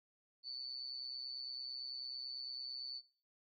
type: tone with amplitude modulation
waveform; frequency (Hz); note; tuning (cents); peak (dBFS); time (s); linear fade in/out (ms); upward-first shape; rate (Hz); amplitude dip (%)
sine; 4494; C#8; +23; -39; 0.43-3.02; 50; sine; 129; 75
effects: noise-tail reverb RT60 0.4 s tail -18 dB re dry + AAC 32 kbps